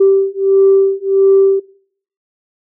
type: beating tone pair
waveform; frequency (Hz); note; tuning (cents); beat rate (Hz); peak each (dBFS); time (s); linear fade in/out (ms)
sine; 388.9 / 390.4; G4 / G4; -14 / -7; 1.5; -10; 0-1.6; 10
effects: noise-tail reverb RT60 0.6 s tail -21 dB re dry + tanh soft clip ceiling -1 dBFS